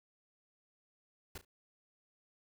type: noise with echo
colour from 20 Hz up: pink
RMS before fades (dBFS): -45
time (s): 1.35-1.38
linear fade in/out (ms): 5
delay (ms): 35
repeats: 2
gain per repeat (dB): -13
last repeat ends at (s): 1.45
effects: none